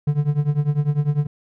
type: tone with tremolo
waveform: triangle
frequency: 146.83 Hz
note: D3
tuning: in tune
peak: -11 dBFS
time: 0.07-1.27 s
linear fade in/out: 5 ms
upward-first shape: triangle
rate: 10 Hz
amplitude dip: 95%
effects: none